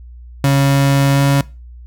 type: tone with pitch glide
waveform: 35% pulse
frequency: 138.59 to 139.55 Hz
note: C#3 to C#3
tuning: 0 to +12 cents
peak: -8 dBFS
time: 0.44-1.41 s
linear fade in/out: 2 ms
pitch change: +12 cents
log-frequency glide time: 1.1-1.22 s
effects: noise-tail reverb RT60 0.3 s tail -21 dB re dry + added 60 Hz sine -33 dBFS peak until 1.86 s